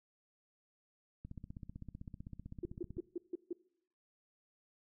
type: click train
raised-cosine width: 5 ms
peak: -34 dBFS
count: 28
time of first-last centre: 1.25-2.97 s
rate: 15.7 Hz
type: tone bursts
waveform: sine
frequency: 349.2 Hz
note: F4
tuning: in tune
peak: -35 dBFS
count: 6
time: 2.63-3.53 s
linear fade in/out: 5 ms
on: 25 ms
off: 150 ms
effects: noise-tail reverb RT60 0.7 s tail -21 dB re dry